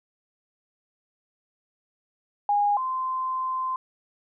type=tone pair in turn; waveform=sine; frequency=820 / 1037 Hz; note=G#5 / C6; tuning=-22 / -16 cents; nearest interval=major third; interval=406 cents; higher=second; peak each=-19 / -25 dBFS; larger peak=first; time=2.49-2.77 / 2.77-3.76 s; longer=second; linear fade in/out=2 ms; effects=none